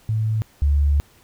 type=tone pair in turn; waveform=sine; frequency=109.6 / 71.92 Hz; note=A2 / D2; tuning=-6 / -36 cents; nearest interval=perfect fifth; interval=730 cents; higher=first; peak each=-18 / -14 dBFS; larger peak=second; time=0.09-0.42 / 0.62-1 s; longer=second; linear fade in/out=0 ms; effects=pink hiss -54 dBFS RMS until 1.23 s